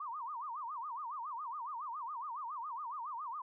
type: tone with vibrato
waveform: sine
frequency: 1065 Hz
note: C6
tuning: 30 cents sharp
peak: -39 dBFS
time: 0-3.42 s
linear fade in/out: 5 ms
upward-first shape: sine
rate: 7.2 Hz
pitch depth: 270 cents each way
effects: none